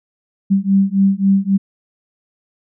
sine beating tone pair, 193.6 / 197.3 Hz, G3 / G3, -21 / +11 cents, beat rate 3.7 Hz, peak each -14 dBFS, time 0.5-1.58 s, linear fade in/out 20 ms, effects none

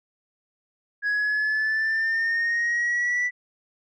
sine exponential sweep, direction up, 1661.2 to 1975.5 Hz, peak -19 dBFS, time 1.02-3.31 s, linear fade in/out 50 ms, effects tanh soft clip ceiling -20 dBFS

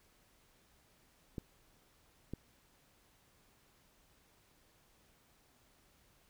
clicks, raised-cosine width 3 ms, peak -27 dBFS, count 2, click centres 1.382 / 2.336 s, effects pink hiss -69 dBFS RMS until 6.29 s

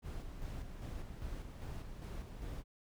brown noise with tremolo, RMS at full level -43 dBFS, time 0.02-2.64 s, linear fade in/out 50 ms, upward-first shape square, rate 2.5 Hz, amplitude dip 40%, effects none

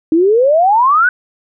sine exponential sweep, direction up, 309.7 to 1529 Hz, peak -7 dBFS, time 0.12-1.09 s, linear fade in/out 2 ms, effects none

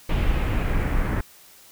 brown noise with low-pass filter sweep, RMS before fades -22 dBFS, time 0.09-1.21 s, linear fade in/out 5 ms, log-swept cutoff 3000 to 1800 Hz, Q 2, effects white hiss -50 dBFS RMS until 1.71 s

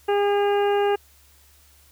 harmonic tone with a mistuned harmonic, 406.2 Hz, G#4, 38 cents flat, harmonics 1 / 2 / 3 / 4 / 5 / 6 / 7, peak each -19 / -24 / -34 / -33 / -41 / -41 / -36 dBFS, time 0.08-0.96 s, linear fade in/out 10 ms, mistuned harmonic 7, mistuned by -18 cents, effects added 71 Hz sine -56 dBFS peak until 1.91 s + white hiss -56 dBFS RMS until 1.91 s

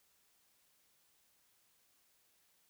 silence, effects white hiss -73 dBFS RMS until 2.69 s

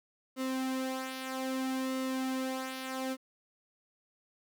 sawtooth tone with flanger, 261.6 Hz, C4, in tune, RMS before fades -35 dBFS, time 0.36-3.17 s, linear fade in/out 50 ms, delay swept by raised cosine 1.2 to 3.7 ms, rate 0.62 Hz, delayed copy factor -0.6, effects 11-bit

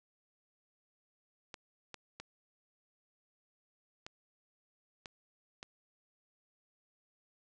clicks, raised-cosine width 0.2 ms, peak -27 dBFS, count 6, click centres 1.542 / 1.943 / 2.2 / 4.065 / 5.058 / 5.629 s, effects resampled to 22050 Hz + 11-bit

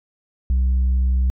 sine tone, 63.7 Hz, C2, 46 cents flat, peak -12 dBFS, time 0.5-1.3 s, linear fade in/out 0 ms, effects tanh soft clip ceiling -14 dBFS

